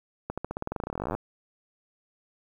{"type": "accelerating click train", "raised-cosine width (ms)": 1, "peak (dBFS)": -17, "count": 28, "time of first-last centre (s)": [0.3, 1.15], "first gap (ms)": 76, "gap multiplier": 0.92, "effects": ["9-bit"]}